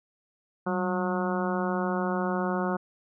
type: harmonic tone with a mistuned harmonic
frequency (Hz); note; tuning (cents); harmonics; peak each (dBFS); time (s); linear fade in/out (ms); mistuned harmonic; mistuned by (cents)
181.4; F#3; -34; 1 / 2 / 3 / 4 / 5 / 6 / 7 / 8; -29 / -32 / -34 / -35 / -36 / -37 / -37 / -38; 0.66-2.77; 10; 1; +71
effects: none